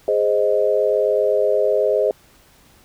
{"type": "chord", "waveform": "sine", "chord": "Ab major", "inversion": "none", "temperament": "equal", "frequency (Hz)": [415.3, 523.3, 622.3], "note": ["Ab4", "C5", "Eb5"], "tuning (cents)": [0, 0, 0], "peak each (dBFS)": -19, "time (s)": [0.08, 2.11], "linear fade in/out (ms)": 2, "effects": ["pink hiss -52 dBFS RMS until 2.84 s"]}